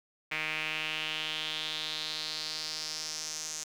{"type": "tone with band-pass filter sweep", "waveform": "sawtooth", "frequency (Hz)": 155.56, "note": "D#3", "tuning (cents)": 0, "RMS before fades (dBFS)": -36, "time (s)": [0.31, 3.64], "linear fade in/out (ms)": 10, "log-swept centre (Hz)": [2300, 6500], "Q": 4, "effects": ["9-bit"]}